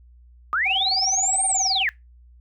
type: linear two-way sweep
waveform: sine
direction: up then down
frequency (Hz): 1174.7 to 8900 to 1649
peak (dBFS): -19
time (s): 0.53-1.89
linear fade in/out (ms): 0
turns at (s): 1.46
type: tone with tremolo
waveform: triangle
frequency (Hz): 764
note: G5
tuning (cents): -45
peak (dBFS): -21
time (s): 0.65-1.84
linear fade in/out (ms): 20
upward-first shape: sine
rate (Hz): 19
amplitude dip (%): 95
effects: noise-tail reverb RT60 0.2 s tail -23 dB re dry + added 60 Hz sine -47 dBFS peak until 2.4 s